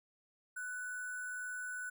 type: tone with sample-and-hold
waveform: sine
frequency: 1489 Hz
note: F#6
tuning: 11 cents sharp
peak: -39 dBFS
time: 0.56-1.9 s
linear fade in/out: 10 ms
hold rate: 8820 Hz
effects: none